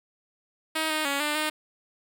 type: tone with pitch steps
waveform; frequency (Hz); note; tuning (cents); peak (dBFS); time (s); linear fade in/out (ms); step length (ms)
5% pulse; 316.1 / 309.9 / 280.4 / 298.3 / 307.2; D#4 / D#4 / C#4 / D4 / D#4; +27 / -7 / +20 / +27 / -22; -14; 0.75-1.5; 10; 150
effects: none